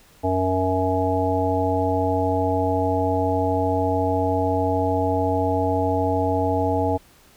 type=harmonic tone; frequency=93.2 Hz; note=F#2; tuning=13 cents sharp; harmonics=1 / 3 / 5 / 7 / 9; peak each=-25 / -25 / -25 / -25 / -25 dBFS; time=0.23-6.98 s; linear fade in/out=20 ms; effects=pink hiss -53 dBFS RMS until 7.36 s

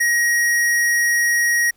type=tone with hard clipping; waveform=sine; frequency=1890 Hz; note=A#6; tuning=23 cents sharp; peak=-16 dBFS; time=0-1.71 s; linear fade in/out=10 ms; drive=18 dB; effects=pink hiss -61 dBFS RMS until 1.76 s

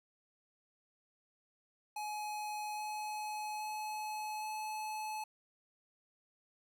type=tone with pitch steps; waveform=square; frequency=844 / 849.4 / 854.8 / 860.2 Hz; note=G#5 / G#5 / G#5 / A5; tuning=+28 / +39 / +50 / -39 cents; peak=-39 dBFS; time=1.96-5.24 s; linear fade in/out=5 ms; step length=820 ms; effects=none

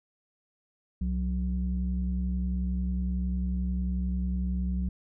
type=tone pair together; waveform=sine; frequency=64.84 / 183.4 Hz; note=C2 / F#3; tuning=-15 / -15 cents; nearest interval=octave + tritone; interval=1800 cents; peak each=-27 / -30 dBFS; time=1.01-4.89 s; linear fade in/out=5 ms; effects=tanh soft clip ceiling -20 dBFS

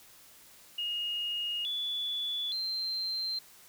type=tone with pitch steps; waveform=sine; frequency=2860 / 3441 / 4139 Hz; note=F7 / A7 / C8; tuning=+41 / -39 / -20 cents; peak=-31 dBFS; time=0.78-3.39 s; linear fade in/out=5 ms; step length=870 ms; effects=white hiss -56 dBFS RMS until 3.68 s

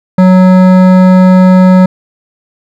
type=tone with hard clipping; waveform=sine; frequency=185 Hz; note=F#3; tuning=in tune; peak=-3 dBFS; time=0.18-1.86 s; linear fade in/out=5 ms; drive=14 dB; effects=none

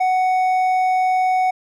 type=tone with hard clipping; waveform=sine; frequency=743 Hz; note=F#5; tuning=7 cents sharp; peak=-16 dBFS; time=0-1.51 s; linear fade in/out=10 ms; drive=5 dB; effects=none

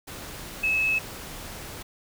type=tone in noise; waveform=sine; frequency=2591 Hz; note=E7; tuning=30 cents flat; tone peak=-21 dBFS; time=0.63-0.99 s; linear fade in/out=10 ms; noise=pink; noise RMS=-39 dBFS; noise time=0.07-1.83 s; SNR=+15 dB; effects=none

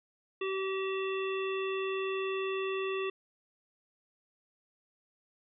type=harmonic tone; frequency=384.2 Hz; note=G4; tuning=35 cents flat; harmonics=1 / 3 / 5 / 7 / 9; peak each=-32 / -40 / -45 / -40 / -47 dBFS; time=0.41-3.1 s; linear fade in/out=5 ms; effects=none

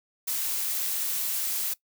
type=noise; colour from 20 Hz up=blue; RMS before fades=-29 dBFS; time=0.27-1.74 s; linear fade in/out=10 ms; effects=noise-tail reverb RT60 0.1 s tail -20 dB re dry

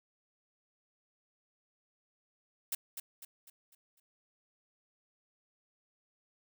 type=noise with echo; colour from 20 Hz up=blue; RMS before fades=-34 dBFS; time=2.72-2.75 s; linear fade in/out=5 ms; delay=250 ms; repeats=5; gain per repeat=-7 dB; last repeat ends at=4 s; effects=none

